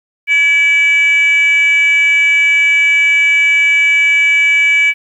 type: tone with frequency modulation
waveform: sine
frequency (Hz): 2300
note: D7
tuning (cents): -37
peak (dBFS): -6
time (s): 0.27-4.94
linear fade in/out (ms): 50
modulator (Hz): 618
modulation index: 0.38
effects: tanh soft clip ceiling -4 dBFS + 8-bit